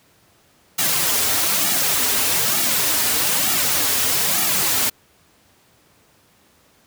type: noise with flanger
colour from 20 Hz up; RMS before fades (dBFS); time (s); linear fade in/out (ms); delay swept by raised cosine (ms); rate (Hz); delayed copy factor
white; -19; 0.78-4.9; 10; 1.9 to 6; 1.1; -0.8
effects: pink hiss -56 dBFS RMS until 6.86 s + high-pass 80 Hz 12 dB/octave

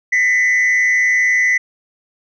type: tone with frequency modulation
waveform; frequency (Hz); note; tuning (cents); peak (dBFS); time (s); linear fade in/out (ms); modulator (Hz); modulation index
sine; 1998; B6; +20; -9; 0.12-1.58; 10; 160; 0.49
effects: tanh soft clip ceiling -10 dBFS

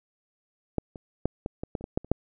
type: clicks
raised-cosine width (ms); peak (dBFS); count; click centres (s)
2; -12 / -27 / -11 / -17 / -19 / -16 / -30 / -20 / -11 / -30 / -8; 11; 0.783 / 0.958 / 1.256 / 1.461 / 1.635 / 1.752 / 1.81 / 1.841 / 1.975 / 2.046 / 2.116
effects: none

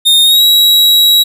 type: tone with pitch glide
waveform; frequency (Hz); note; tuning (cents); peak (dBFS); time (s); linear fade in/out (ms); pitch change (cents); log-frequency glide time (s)
45% pulse; 3674 to 3866; A#7 to B7; -26 to -38; -4; 0.05-1.24; 20; +88; 0.23-0.43
effects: none

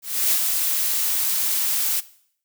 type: noise with ADSR envelope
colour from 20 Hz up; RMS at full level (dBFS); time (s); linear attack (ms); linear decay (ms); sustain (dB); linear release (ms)
blue; -18; 0.02-2.01; 300; 63; -4; 21
effects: noise-tail reverb RT60 0.6 s tail -18 dB re dry

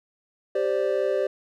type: chord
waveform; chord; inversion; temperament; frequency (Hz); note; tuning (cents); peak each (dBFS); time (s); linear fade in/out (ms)
triangle; G suspended fourth; none; equal; 392 / 523.3 / 587.3; G4 / C5 / D5; 0 / 0 / 0; -24 / -24 / -24; 0.55-1.27; 5
effects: none

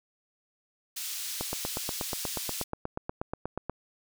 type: high-pass noise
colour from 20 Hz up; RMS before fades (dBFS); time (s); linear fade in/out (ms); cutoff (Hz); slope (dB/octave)
pink; -36; 0.96-2.64; 10; 3800; 12
type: click train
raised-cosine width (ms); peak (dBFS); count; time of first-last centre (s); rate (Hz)
1; -18; 20; 1.41-3.696; 8.31
effects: none

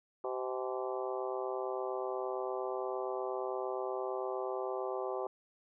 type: harmonic tone with a mistuned harmonic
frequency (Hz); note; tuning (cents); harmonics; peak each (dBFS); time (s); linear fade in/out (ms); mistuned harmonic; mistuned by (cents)
128.6; C3; -30; 3 / 4 / 5 / 6 / 7 / 8 / 9; -38 / -40 / -42 / -44 / -45 / -46 / -47; 0.24-5.27; 2; 7; -82
effects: none

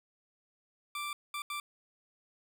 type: tone bursts at uneven times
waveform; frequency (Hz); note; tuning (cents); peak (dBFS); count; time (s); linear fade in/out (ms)
20% pulse; 1174.7; D6; 0; -31; 3; 0.95-1.13 / 1.34-1.42 / 1.5-1.6; 2
effects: none

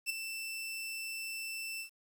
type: tone with ADSR envelope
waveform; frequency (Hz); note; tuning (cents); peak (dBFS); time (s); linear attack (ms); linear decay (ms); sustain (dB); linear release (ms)
sawtooth; 2666; E7; +19; -26; 0.06-1.9; 38; 9; -9; 99
effects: 10-bit

